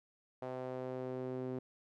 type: tone with band-pass filter sweep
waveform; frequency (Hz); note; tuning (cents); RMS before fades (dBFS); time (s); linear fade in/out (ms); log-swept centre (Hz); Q
sawtooth; 128.4; C3; -32; -41; 0.42-1.59; 5; 620 to 340; 1.9
effects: none